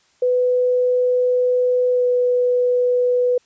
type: tone with pitch glide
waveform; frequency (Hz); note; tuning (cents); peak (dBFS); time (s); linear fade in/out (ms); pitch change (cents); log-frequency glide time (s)
sine; 498.3 to 494.3; B4 to B4; +15 to +1; -14; 0.22-3.38; 5; -14; 1.92-2.04
effects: white hiss -59 dBFS RMS until 3.45 s + resampled to 16000 Hz